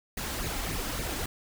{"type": "noise with flanger", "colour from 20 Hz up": "pink", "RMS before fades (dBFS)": -33, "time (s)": [0.17, 1.26], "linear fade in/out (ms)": 5, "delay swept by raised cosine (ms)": [0.43, 3.83], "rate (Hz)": 3.6, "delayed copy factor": 0.65, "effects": []}